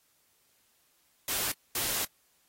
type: noise bursts at uneven times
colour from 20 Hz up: white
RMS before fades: -31 dBFS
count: 2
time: 1.28-1.52 / 1.75-2.05 s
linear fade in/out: 5 ms
effects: white hiss -69 dBFS RMS until 2.48 s + AAC 48 kbps